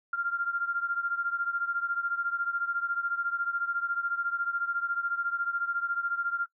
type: beating tone pair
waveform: sine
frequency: 1388 / 1402 Hz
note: F6 / F6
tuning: -11 / +6 cents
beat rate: 14 Hz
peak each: -29 / -33 dBFS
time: 0.13-6.46 s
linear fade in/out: 5 ms
effects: noise-tail reverb RT60 0.1 s tail -21 dB re dry